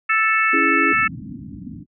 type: harmonic tone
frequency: 440 Hz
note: A4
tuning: in tune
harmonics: 3 / 4 / 5 / 6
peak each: -19 / -20 / -21 / -22 dBFS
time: 0.09-1.08 s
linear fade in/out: 10 ms
type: chord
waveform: sine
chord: C# minor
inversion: none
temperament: equal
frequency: 277.2 / 329.6 / 415.3 Hz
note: C#4 / E4 / G#4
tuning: 0 / 0 / 0 cents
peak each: -23 / -23 / -26 dBFS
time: 0.53-0.93 s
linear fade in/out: 5 ms
type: low-pass noise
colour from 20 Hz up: white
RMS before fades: -33 dBFS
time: 0.9-1.86 s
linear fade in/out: 50 ms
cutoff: 300 Hz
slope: 96 dB/octave
effects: high-pass 80 Hz 12 dB/octave